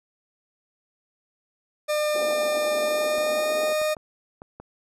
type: tone with pitch glide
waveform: 40% pulse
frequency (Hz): 602 to 613.9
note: D5 to D#5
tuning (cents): +43 to -23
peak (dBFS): -21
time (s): 1.88-3.95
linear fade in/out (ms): 20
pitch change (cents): +34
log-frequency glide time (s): 2.79-3.56
type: band-pass noise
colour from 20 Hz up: white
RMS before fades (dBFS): -36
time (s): 2.14-3.73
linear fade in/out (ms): 5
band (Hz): 210 to 840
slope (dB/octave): 96
type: clicks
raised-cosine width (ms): 1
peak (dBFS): -26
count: 5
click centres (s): 3.183 / 3.816 / 3.968 / 4.419 / 4.6
effects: resampled to 32000 Hz